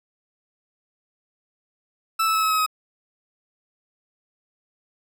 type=tone with pitch steps; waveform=40% pulse; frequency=1318.5 / 1307.9 / 1297.3 / 1286.9 / 1276.5 / 1266.3 Hz; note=E6 / E6 / E6 / E6 / D#6 / D#6; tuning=0 / -14 / -28 / -42 / +44 / +30 cents; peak=-18 dBFS; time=2.19-2.664 s; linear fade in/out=10 ms; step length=79 ms; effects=none